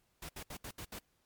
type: noise bursts at uneven times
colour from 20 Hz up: pink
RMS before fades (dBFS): -45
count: 6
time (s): 0.22-0.29 / 0.36-0.43 / 0.5-0.57 / 0.64-0.71 / 0.78-0.85 / 0.92-0.99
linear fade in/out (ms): 5
effects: pink hiss -75 dBFS RMS until 1.25 s + MP3 96 kbps